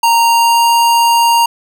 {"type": "tone with pitch glide", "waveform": "square", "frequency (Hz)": [928, 933.9], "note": ["A#5", "A#5"], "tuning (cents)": [-8, 3], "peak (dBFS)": -8, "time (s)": [0.03, 1.46], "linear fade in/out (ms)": 5, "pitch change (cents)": 11, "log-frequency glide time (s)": [0.22, 0.63], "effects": []}